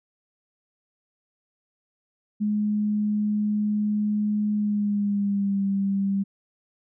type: tone with pitch glide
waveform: sine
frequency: 209.7 to 196.79 Hz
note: G#3 to G3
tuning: +17 to +7 cents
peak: -21 dBFS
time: 2.4-6.24 s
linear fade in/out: 20 ms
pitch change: -110 cents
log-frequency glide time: 4.54-5.64 s
effects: none